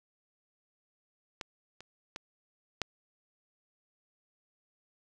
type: clicks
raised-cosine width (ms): 0.2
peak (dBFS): -20 / -30 / -22 / -13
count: 4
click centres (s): 1.412 / 1.806 / 2.161 / 2.817
effects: none